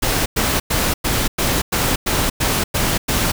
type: noise bursts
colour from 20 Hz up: pink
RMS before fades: -18 dBFS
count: 10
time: 0.02-3.32 s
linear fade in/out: 10 ms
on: 240 ms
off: 100 ms
effects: none